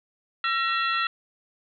harmonic tone with a mistuned harmonic, 674 Hz, E5, 38 cents sharp, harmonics 2 / 3 / 4 / 5 / 6, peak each -25 / -29 / -31 / -33 / -35 dBFS, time 0.44-1.07 s, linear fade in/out 2 ms, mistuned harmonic 3, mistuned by -120 cents, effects none

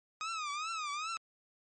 sawtooth tone with vibrato, 1244.5 Hz, D#6, in tune, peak -32 dBFS, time 0.21-1.17 s, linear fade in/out 0 ms, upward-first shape triangle, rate 2.5 Hz, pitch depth 160 cents each way, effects MP3 32 kbps

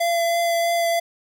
square tone with vibrato, 680 Hz, F5, 46 cents flat, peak -19 dBFS, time 0-1 s, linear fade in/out 10 ms, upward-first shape triangle, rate 3.1 Hz, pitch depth 14 cents each way, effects none

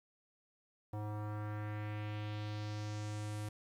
square tone with low-pass filter sweep, 105.5 Hz, G#2, 28 cents sharp, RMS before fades -41 dBFS, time 0.93-3.49 s, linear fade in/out 5 ms, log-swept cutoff 860 to 11000 Hz, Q 1.9, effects 11-bit

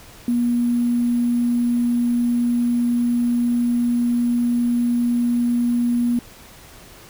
sine tone with sample-and-hold, 240 Hz, B3, 49 cents flat, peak -16 dBFS, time 0.28-6.19 s, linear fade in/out 2 ms, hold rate 11025 Hz, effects pink hiss -44 dBFS RMS until 7.09 s

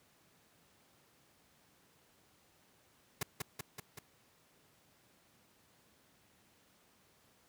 pink noise with echo, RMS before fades -35 dBFS, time 3.21-3.23 s, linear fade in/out 5 ms, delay 190 ms, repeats 4, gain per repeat -3 dB, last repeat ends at 3.99 s, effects pink hiss -68 dBFS RMS until 7.48 s + high-pass 100 Hz 12 dB/octave

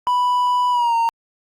triangle tone with pitch glide, 987.8 to 921.6 Hz, B5 to A#5, 0 to -20 cents, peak -13 dBFS, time 0.07-1.09 s, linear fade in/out 0 ms, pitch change -120 cents, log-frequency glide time 0.71-0.95 s, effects Opus 48 kbps

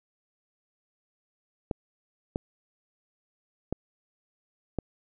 clicks, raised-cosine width 2 ms, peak -15 dBFS, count 4, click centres 1.712 / 2.359 / 3.726 / 4.787 s, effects none

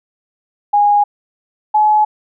sine tone pair in turn, 823 / 850.5 Hz, G#5 / G#5, -16 / +41 cents, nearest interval minor second, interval 57 cents, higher second, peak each -8 dBFS, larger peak neither, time 0.73-1.04 / 1.74-2.05 s, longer neither, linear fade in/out 10 ms, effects none

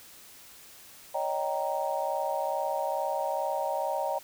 sine chord, Eb dominant seventh, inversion third, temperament just, 560 / 622.3 / 777.8 / 933.4 Hz, Db5 / Eb5 / G5 / Bb5, +18 / 0 / -14 / +2 cents, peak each -33 dBFS, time 1.14-4.19 s, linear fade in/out 10 ms, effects white hiss -51 dBFS RMS until 4.23 s

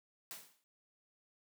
white noise with exponential decay, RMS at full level -44 dBFS, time 0.31-0.64 s, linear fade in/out 0 ms, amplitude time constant 71 ms, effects noise-tail reverb RT60 0.1 s tail -26 dB re dry + high-pass 150 Hz 12 dB/octave

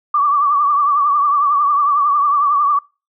sine tone with vibrato, 1158 Hz, D6, 25 cents flat, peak -11 dBFS, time 0.14-2.79 s, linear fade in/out 5 ms, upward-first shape triangle, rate 11 Hz, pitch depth 83 cents each way, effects noise-tail reverb RT60 0.3 s tail -24 dB re dry

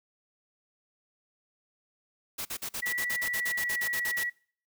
white noise bursts, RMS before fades -35 dBFS, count 16, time 2.38-4.238 s, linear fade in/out 10 ms, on 73 ms, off 46 ms
sine tone with pitch glide, 1952 to 1934 Hz, B6 to B6, -21 to -37 cents, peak -29 dBFS, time 2.82-4.3 s, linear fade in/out 10 ms, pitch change -16 cents, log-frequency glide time 3.21-3.9 s
effects noise-tail reverb RT60 0.5 s tail -24 dB re dry

